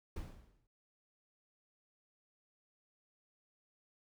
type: noise with exponential decay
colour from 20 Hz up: brown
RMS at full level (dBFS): -40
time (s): 0.16-0.67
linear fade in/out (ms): 5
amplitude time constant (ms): 110
effects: none